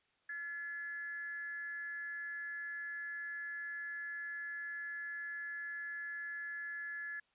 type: tone with frequency modulation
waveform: sine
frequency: 1709 Hz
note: G#6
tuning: 49 cents sharp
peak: -40 dBFS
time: 0.29-7.2 s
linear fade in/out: 5 ms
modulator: 329 Hz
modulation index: 0.31
effects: white hiss -75 dBFS RMS until 7.34 s + resampled to 8000 Hz